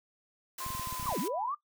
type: high-pass noise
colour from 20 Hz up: white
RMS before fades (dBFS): -41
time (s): 0.58-1.28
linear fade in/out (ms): 5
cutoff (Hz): 260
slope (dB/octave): 96
type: tone with pitch glide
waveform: sine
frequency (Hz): 1046.5 to 988.9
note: C6 to B5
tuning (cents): 0 to +2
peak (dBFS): -39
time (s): 0.6-1.48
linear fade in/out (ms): 5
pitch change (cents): -98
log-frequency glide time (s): 0.71-1.27
type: clicks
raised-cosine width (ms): 5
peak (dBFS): -31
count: 11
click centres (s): 0.664 / 0.704 / 0.75 / 0.796 / 0.873 / 0.926 / 0.998 / 1.028 / 1.058 / 1.092 / 1.125
type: linear two-way sweep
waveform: sine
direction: down then up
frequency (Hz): 1228 to 159.7 to 1228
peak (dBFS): -31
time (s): 1.06-1.55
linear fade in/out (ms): 10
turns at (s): 1.19
effects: noise-tail reverb RT60 0.1 s tail -17 dB re dry